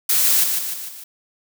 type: noise with echo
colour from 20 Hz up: blue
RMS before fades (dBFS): -17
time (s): 0.09-0.44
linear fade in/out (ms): 5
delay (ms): 150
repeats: 4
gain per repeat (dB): -5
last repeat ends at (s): 1.04
effects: none